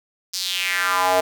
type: tone with high-pass filter sweep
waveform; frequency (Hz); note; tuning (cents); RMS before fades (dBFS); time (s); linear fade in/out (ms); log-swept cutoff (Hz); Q
square; 92.2; F#2; -6; -21; 0.33-1.21; 10; 5300 to 590; 3.4
effects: none